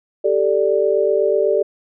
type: chord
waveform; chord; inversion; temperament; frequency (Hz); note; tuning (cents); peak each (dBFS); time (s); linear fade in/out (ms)
sine; G suspended second; none; equal; 392 / 440 / 587.3; G4 / A4 / D5; 0 / 0 / 0; -18; 0.24-1.63; 10
effects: none